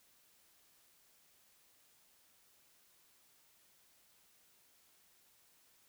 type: silence
effects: white hiss -69 dBFS RMS until 5.88 s